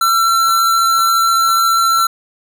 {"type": "tone with amplitude modulation", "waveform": "square", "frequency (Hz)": 1349, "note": "E6", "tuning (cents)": 40, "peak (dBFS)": -10, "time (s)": [0.01, 2.07], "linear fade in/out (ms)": 5, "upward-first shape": "sine", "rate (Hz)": 74.5, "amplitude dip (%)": 25, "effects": []}